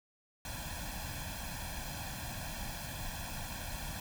pink noise with comb filter, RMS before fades -41 dBFS, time 0.45-4 s, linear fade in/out 2 ms, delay 1.2 ms, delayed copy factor +0.85, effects none

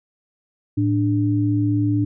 sine tone pair together, 110 / 294.4 Hz, A2 / D4, 0 / +4 cents, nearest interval octave + perfect fourth, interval 1704 cents, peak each -19 dBFS, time 0.77-2.05 s, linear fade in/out 10 ms, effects none

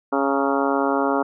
harmonic tone with a mistuned harmonic, 138.59 Hz, C#3, in tune, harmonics 2 / 3 / 4 / 5 / 6 / 7 / 8 / 9 / 10, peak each -23 / -25 / -26 / -27 / -28 / -28 / -29 / -30 / -30 dBFS, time 0.12-1.23 s, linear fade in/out 10 ms, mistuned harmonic 7, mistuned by -59 cents, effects none

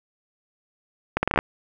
accelerating click train, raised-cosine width 0.5 ms, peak -5 dBFS, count 8, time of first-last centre 1.17-1.389 s, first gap 60 ms, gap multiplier 0.77, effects none

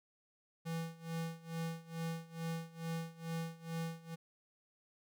square tone with tremolo, 164.81 Hz, E3, in tune, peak -37 dBFS, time 0.65-4.16 s, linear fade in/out 20 ms, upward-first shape sine, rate 2.3 Hz, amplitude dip 90%, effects none

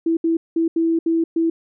sine tone bursts at uneven times, 329.6 Hz, E4, in tune, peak -15 dBFS, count 6, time 0.06-0.17 / 0.24-0.37 / 0.56-0.68 / 0.76-0.99 / 1.06-1.24 / 1.36-1.5 s, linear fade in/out 5 ms, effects none

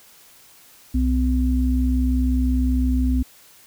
sine tone pair together, 62.88 / 254.8 Hz, B1 / C4, +32 / -46 cents, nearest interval 2 octaves, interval 2422 cents, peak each -18 / -21 dBFS, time 0.94-3.23 s, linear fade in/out 10 ms, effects white hiss -50 dBFS RMS until 3.66 s

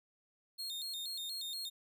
40% pulse tone with vibrato, 3951 Hz, B7, in tune, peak -38 dBFS, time 0.58-1.7 s, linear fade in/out 20 ms, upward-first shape square, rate 4.2 Hz, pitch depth 130 cents each way, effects none

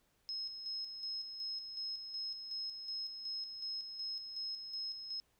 sine tone with tremolo, 5160 Hz, E8, 38 cents flat, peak -38 dBFS, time 0.29-5.2 s, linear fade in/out 0 ms, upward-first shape square, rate 2.7 Hz, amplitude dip 50%, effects pink hiss -75 dBFS RMS until 5.39 s

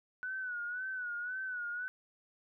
sine tone with vibrato, 1480 Hz, F#6, in tune, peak -36 dBFS, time 0.23-1.88 s, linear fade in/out 0 ms, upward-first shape sine, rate 1.9 Hz, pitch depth 72 cents each way, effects none

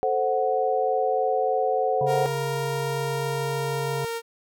sine chord, F# diminished, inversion first, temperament equal, 440 / 523.3 / 740 Hz, A4 / C5 / F#5, 0 / 0 / 0 cents, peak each -26 / -25 / -24 dBFS, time 0.03-2.26 s, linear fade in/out 0 ms
harmonic tone, 138.8 Hz, C#3, 3 cents sharp, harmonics 1 / 3 / 5 / 7, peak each -29 / -34 / -36 / -37 dBFS, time 2.01-4.05 s, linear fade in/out 2 ms
sawtooth tone with pitch glide, 466.2 to 461.6 Hz, A#4 to A#4, 0 to -17 cents, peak -24 dBFS, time 2.06-4.22 s, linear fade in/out 50 ms, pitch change -17 cents, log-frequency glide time 2.29-3.98 s
effects none

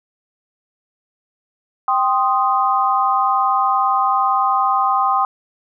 sine chord, C minor, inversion second, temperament equal, 784 / 1046.5 / 1244.5 Hz, G5 / C6 / Eb6, 0 / 0 / 0 cents, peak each -18 dBFS, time 1.88-5.25 s, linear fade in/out 2 ms, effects none

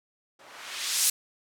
violet noise with low-pass filter sweep, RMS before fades -30 dBFS, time 0.39-1.1 s, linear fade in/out 5 ms, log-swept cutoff 590 to 10000 Hz, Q 0.82, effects none

